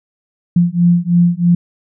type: beating tone pair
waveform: sine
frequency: 172.2 / 175.3 Hz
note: F3 / F3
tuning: -24 / +7 cents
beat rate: 3.1 Hz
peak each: -12 dBFS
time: 0.56-1.55 s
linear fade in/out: 5 ms
effects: none